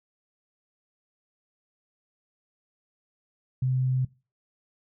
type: tone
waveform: sine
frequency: 129.1 Hz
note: C3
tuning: 23 cents flat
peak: -22 dBFS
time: 3.62-4.05 s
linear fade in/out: 5 ms
effects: noise-tail reverb RT60 0.3 s tail -21 dB re dry